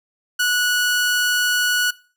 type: tone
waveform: sawtooth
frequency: 1469 Hz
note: F#6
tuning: 13 cents flat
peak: -13 dBFS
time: 0.39-1.91 s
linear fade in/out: 10 ms
effects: noise-tail reverb RT60 0.4 s tail -20 dB re dry